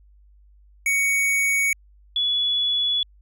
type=tone pair in turn; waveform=square / sine; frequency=2235 / 3409 Hz; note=C#7 / G#7; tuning=+14 / +45 cents; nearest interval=perfect fifth; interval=731 cents; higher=second; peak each=-19 dBFS; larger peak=neither; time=0.86-1.73 / 2.16-3.03 s; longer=neither; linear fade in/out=2 ms; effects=added 50 Hz sine -50 dBFS peak until 3.21 s